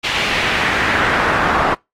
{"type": "noise with band-pass filter sweep", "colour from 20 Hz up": "brown", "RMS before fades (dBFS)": -17, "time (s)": [0.03, 1.75], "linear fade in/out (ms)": 20, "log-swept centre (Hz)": [3000, 1100], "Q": 1.8, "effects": ["noise-tail reverb RT60 0.2 s tail -24 dB re dry", "AAC 48 kbps"]}